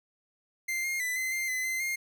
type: tone with pitch steps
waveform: 45% pulse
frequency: 2091 / 2127 / 1996 / 2052 / 2099 / 2025 / 2065 / 2123 Hz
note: C7 / C7 / B6 / C7 / C7 / B6 / C7 / C7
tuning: -2 / +28 / +18 / -34 / +5 / +43 / -23 / +25 cents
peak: -29 dBFS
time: 0.68-1.96 s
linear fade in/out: 10 ms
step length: 160 ms
effects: none